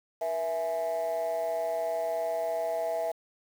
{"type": "tone with amplitude modulation", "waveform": "sine", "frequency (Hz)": 658, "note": "E5", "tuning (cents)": -3, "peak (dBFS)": -22, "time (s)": [0.21, 3.12], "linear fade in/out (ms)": 10, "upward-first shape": "sine", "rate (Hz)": 177, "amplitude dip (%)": 90, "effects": ["tanh soft clip ceiling -23 dBFS", "8-bit"]}